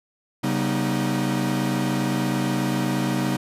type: tone cluster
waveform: 45% pulse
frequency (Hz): 134.8 / 191.9 / 241.6 / 309.7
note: C#3 / G3 / B3 / D#4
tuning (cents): -48 / -37 / -38 / -8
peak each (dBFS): -27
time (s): 0.43-3.37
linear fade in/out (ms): 10
effects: resampled to 32000 Hz